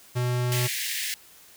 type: tone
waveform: square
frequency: 123.47 Hz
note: B2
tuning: in tune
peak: -24 dBFS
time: 0.15-0.68 s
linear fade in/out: 20 ms
type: high-pass noise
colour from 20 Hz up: pink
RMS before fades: -30 dBFS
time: 0.52-1.14 s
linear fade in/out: 0 ms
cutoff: 1700 Hz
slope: 96 dB/octave
effects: white hiss -52 dBFS RMS until 1.56 s